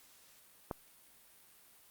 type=click; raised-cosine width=1 ms; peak=-22 dBFS; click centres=0.712 s; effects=white hiss -62 dBFS RMS until 1.9 s + Opus 48 kbps